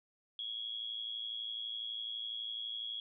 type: tone with amplitude modulation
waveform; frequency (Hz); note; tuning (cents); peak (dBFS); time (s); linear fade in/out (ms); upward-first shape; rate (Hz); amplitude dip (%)
sine; 3322; G#7; 0; -35; 0.39-3; 2; sine; 112; 70
effects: none